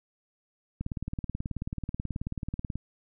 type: click train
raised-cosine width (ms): 5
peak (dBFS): -20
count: 37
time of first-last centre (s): 0.81-2.756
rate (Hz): 18.5
effects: none